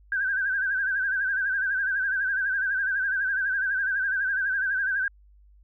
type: tone with vibrato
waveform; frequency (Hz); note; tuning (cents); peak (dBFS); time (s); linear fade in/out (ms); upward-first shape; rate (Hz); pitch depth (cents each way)
sine; 1568; G6; 0; -23; 0.12-5.08; 2; sine; 12; 78
effects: added 50 Hz sine -52 dBFS peak until 5.63 s